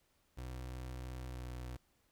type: tone with pitch glide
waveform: 30% pulse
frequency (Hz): 63 to 61.81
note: B1 to B1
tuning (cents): +35 to +2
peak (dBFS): -40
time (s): 0.37-1.77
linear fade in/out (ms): 10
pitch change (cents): -33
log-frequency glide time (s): 1.29-1.43
effects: pink hiss -75 dBFS RMS until 2.11 s